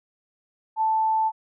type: tone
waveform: sine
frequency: 880 Hz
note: A5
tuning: in tune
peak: -19 dBFS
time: 0.76-1.32 s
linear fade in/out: 50 ms
effects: none